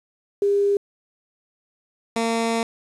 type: tone pair in turn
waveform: sine / 15% pulse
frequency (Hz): 402.8 / 228.7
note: G4 / A#3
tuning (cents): +47 / -33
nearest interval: minor seventh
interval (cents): 980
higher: first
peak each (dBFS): -16 / -14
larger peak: second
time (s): 0.42-0.77 / 2.16-2.63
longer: second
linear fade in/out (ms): 2
effects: resampled to 24000 Hz + 8-bit